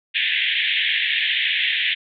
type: band-pass noise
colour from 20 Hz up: white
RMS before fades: -21 dBFS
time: 0.14-1.95 s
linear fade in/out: 20 ms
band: 1700 to 3600 Hz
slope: 96 dB/octave
effects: none